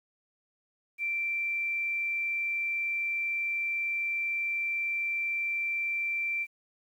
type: tone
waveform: sine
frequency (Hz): 2349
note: D7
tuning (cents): 0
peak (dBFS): -28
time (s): 0.98-6.47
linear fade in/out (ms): 50
effects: 10-bit